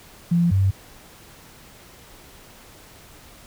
sine tone pair in turn, 171.8 / 96.42 Hz, F3 / G2, -28 / -28 cents, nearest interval minor seventh, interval 1000 cents, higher first, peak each -15 / -15 dBFS, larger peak neither, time 0.31-0.51 / 0.51-0.71 s, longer neither, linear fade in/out 10 ms, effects pink hiss -47 dBFS RMS until 3.46 s

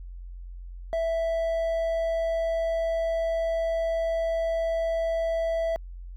triangle tone, 659.3 Hz, E5, in tune, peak -22 dBFS, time 0.93-5.76 s, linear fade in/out 0 ms, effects added 44 Hz sine -37 dBFS peak until 6.16 s

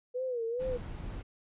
sine tone with vibrato, 485.3 Hz, B4, 30 cents flat, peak -31 dBFS, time 0.14-0.78 s, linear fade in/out 20 ms, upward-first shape sine, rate 2.4 Hz, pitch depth 120 cents each way
brown noise, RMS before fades -40 dBFS, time 0.59-1.23 s, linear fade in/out 20 ms
effects resampled to 8000 Hz

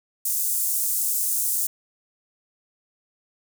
pink high-pass noise, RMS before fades -24 dBFS, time 0.25-1.67 s, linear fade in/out 5 ms, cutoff 7900 Hz, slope 24 dB/octave, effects none

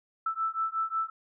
sine beating tone pair, 1318.5 / 1324 Hz, E6 / E6, 0 / +7 cents, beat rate 5.5 Hz, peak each -31 dBFS, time 0.26-1.1 s, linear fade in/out 5 ms, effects none

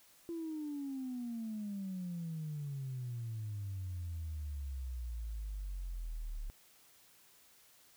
sine exponential sweep, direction down, 340.9 to 35.08 Hz, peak -37 dBFS, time 0.29-6.5 s, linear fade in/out 0 ms, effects tanh soft clip ceiling -34 dBFS + white hiss -64 dBFS RMS until 7.96 s

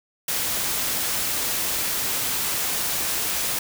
white noise, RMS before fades -25 dBFS, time 0.28-3.59 s, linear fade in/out 5 ms, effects none

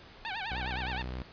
15% pulse tone with vibrato, 830.6 Hz, G#5, in tune, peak -28 dBFS, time 0.25-1.02 s, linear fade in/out 0 ms, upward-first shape sine, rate 9.7 Hz, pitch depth 190 cents each way
sawtooth tone, 62.9 Hz, B1, 32 cents sharp, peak -32 dBFS, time 0.51-1.22 s, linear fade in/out 0 ms
effects pink hiss -52 dBFS RMS until 1.32 s + resampled to 11025 Hz

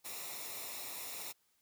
white noise with comb filter, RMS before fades -44 dBFS, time 0.04-1.33 s, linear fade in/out 20 ms, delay 0.64 ms, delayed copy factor -0.65, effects white hiss -75 dBFS RMS until 1.61 s

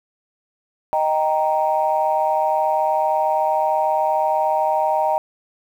sine chord, Eb major, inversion none, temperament equal, 622.3 / 784 / 932.3 Hz, Eb5 / G5 / Bb5, 0 / 0 / 0 cents, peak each -20 dBFS, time 0.93-5.18 s, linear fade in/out 0 ms, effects tanh soft clip ceiling -7 dBFS + 8-bit

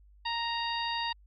harmonic tone, 932.3 Hz, A#5, in tune, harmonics 1 / 2 / 3 / 4 / 5, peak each -33 / -38 / -38 / -38 / -40 dBFS, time 0.25-1.13 s, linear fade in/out 10 ms, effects added 50 Hz sine -55 dBFS peak until 1.26 s

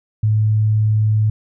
sine tone, 107.7 Hz, A2, 37 cents flat, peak -12 dBFS, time 0.23-1.3 s, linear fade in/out 5 ms, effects none

